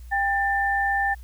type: tone pair together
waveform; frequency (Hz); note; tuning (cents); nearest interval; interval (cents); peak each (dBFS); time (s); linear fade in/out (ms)
sine; 795.5 / 1782; G5 / A6; +25 / +22; octave + major second; 1397; -23 / -23; 0.11-1.15; 20
effects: added 60 Hz sine -38 dBFS peak until 1.23 s + white hiss -58 dBFS RMS until 1.23 s